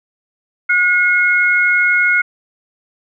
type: tone pair together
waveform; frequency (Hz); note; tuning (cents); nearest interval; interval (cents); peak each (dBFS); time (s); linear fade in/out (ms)
sine; 1445 / 2163; F#6 / C#7; -41 / -43; perfect fifth; 698; -13; 0.69-2.22; 10
effects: none